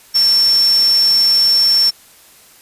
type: tone in noise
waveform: sine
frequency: 5420 Hz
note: E8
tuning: 47 cents sharp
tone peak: -9 dBFS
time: 0.14-1.91 s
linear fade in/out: 20 ms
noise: white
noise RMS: -27 dBFS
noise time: 0.14-1.91 s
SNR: +15 dB
effects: white hiss -45 dBFS RMS until 2.61 s + resampled to 32000 Hz